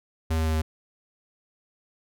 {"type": "tone with pitch steps", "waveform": "square", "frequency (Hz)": [80.4, 79.84, 79.29, 78.75], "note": ["E2", "D#2", "D#2", "D#2"], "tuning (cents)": [-43, 45, 33, 21], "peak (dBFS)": -23, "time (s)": [0.3, 0.62], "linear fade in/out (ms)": 10, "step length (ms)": 80, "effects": []}